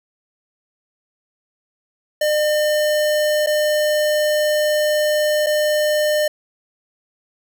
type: tone with dropouts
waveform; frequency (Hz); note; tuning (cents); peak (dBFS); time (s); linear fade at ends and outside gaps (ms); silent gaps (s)
square; 604; D5; +48; -16; 2.21-6.28; 5; 3.463-3.47 / 5.463-5.467
effects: none